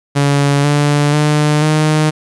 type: tone with pitch steps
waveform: sawtooth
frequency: 142 / 145.91 / 149.92 / 154.05 Hz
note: C#3 / D3 / D3 / D#3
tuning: +42 / -11 / +36 / -17 cents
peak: -6 dBFS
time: 0.15-2.11 s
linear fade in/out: 20 ms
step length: 490 ms
effects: resampled to 24000 Hz + 8-bit